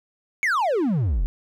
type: exponential sweep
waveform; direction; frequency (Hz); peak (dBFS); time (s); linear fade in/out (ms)
triangle; down; 2287 to 35.89; -17; 0.43-1.26; 0
effects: none